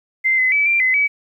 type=tone with pitch steps; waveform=sine; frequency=2080 / 2034 / 2298 / 2365 / 2037 / 2282 Hz; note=C7 / C7 / D7 / D7 / C7 / C#7; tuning=-11 / -50 / -38 / +12 / -47 / +50 cents; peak=-13 dBFS; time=0.24-1.08 s; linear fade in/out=20 ms; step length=140 ms; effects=9-bit